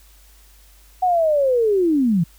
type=linear sweep; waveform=sine; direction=down; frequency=751 to 155.56 Hz; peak=-14 dBFS; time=1.02-2.24 s; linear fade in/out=10 ms; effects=added 50 Hz sine -48 dBFS peak until 2.38 s + white hiss -53 dBFS RMS until 2.38 s